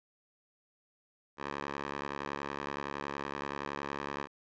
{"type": "tone with band-pass filter", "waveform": "10% pulse", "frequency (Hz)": 70.7, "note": "C#2", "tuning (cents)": 35, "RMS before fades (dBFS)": -39, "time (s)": [1.37, 4.28], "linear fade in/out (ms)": 50, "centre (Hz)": 1200, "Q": 0.89, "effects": ["resampled to 16000 Hz", "11-bit"]}